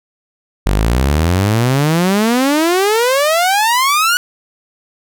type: exponential sweep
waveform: sawtooth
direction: up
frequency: 46.25 to 1480 Hz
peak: -7 dBFS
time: 0.66-4.17 s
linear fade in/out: 0 ms
effects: none